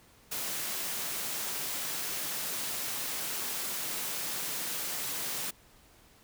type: high-pass noise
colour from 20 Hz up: white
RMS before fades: -35 dBFS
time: 0.31-5.51 s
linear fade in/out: 10 ms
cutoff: 120 Hz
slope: 96 dB/octave
effects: pink hiss -60 dBFS RMS until 6.23 s